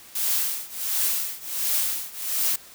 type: noise with tremolo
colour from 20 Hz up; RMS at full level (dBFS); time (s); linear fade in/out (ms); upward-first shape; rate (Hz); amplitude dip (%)
blue; -22; 0.15-2.56; 5; triangle; 1.4; 95
effects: white hiss -47 dBFS RMS until 2.74 s